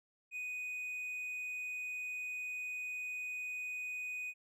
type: tone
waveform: triangle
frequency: 2489 Hz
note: D#7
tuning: in tune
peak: -37 dBFS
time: 0.31-4.34 s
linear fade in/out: 50 ms
effects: none